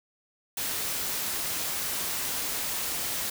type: noise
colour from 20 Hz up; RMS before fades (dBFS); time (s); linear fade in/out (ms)
white; -31; 0.57-3.3; 5
effects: none